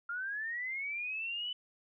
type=linear sweep; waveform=sine; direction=up; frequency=1383 to 3009 Hz; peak=-35 dBFS; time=0.09-1.53 s; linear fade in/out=5 ms; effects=none